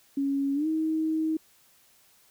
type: tone with pitch glide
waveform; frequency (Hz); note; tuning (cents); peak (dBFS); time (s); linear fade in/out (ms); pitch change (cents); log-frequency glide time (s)
sine; 277.2 to 316.6; C#4 to D#4; 0 to +30; -24; 0.17-1.37; 5; +230; 0.54-0.67
effects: white hiss -61 dBFS RMS until 2.3 s